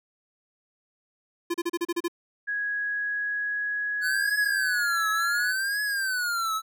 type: tone bursts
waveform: square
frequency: 343.6 Hz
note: F4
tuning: 28 cents flat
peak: -25 dBFS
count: 8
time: 1.5-2.082 s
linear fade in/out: 10 ms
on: 43 ms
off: 34 ms
type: tone with pitch glide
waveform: sine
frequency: 1661.2 to 1675.7 Hz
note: G#6 to G#6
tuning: 0 to +15 cents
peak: -26 dBFS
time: 2.47-5.53 s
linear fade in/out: 20 ms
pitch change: +15 cents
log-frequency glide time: 2.66-4.23 s
type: tone with vibrato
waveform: square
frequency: 1480 Hz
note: F#6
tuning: in tune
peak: -26 dBFS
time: 4.01-6.62 s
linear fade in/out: 50 ms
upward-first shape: triangle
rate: 0.69 Hz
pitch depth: 240 cents each way
effects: none